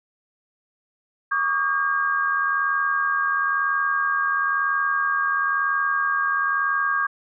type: tone cluster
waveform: sine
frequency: 1129 / 1210 / 1615 Hz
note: C#6 / D#6 / G#6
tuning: +31 / -49 / -49 cents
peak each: -24 / -27 / -22 dBFS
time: 1.31-7.07 s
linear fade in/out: 10 ms
effects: none